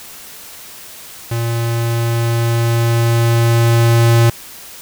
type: tone with level ramp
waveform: square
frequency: 116.4 Hz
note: A#2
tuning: 2 cents flat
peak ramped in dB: -17 to -8 dBFS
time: 1.31-4.3 s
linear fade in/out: 5 ms
effects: white hiss -35 dBFS RMS until 4.81 s